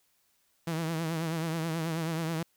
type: tone with vibrato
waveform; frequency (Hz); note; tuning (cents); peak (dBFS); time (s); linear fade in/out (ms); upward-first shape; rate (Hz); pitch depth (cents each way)
sawtooth; 163; E3; -19; -26; 0.67-2.43; 5; triangle; 9.3; 76
effects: white hiss -71 dBFS RMS until 2.56 s